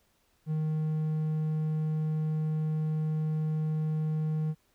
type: tone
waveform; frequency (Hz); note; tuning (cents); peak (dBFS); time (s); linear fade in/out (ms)
triangle; 155.6; D#3; 0; -25; 0.46-4.55; 50
effects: pink hiss -70 dBFS RMS until 4.74 s